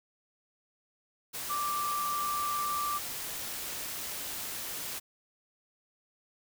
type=tone in noise; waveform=sine; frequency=1174.7 Hz; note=D6; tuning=in tune; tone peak=-30 dBFS; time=1.49-2.99 s; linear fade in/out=20 ms; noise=white; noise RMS=-38 dBFS; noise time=1.33-5 s; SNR=+5 dB; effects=none